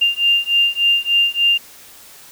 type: beating tone pair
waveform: sine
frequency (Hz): 2794 / 2797.4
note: F7 / F7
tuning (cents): 0 / +2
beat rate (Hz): 3.4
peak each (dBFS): -16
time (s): 0.01-1.58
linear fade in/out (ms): 10
effects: white hiss -42 dBFS RMS until 2.31 s